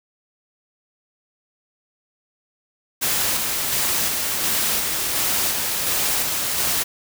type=noise with tremolo; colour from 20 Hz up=white; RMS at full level=-21 dBFS; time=3.01-6.84 s; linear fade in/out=20 ms; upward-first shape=square; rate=1.4 Hz; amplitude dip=25%; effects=none